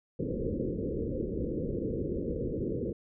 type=low-pass noise; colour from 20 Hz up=white; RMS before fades=-33 dBFS; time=0.19-2.93 s; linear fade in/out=5 ms; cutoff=520 Hz; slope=96 dB/octave; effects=none